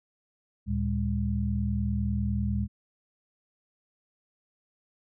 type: tone cluster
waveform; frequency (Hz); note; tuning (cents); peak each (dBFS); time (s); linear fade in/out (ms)
sine; 73 / 113 / 202.9; D2 / A2 / G#3; -10 / +47 / -40; -29 / -30 / -30; 0.66-2.68; 50
effects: none